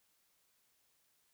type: silence
effects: white hiss -75 dBFS RMS until 1.33 s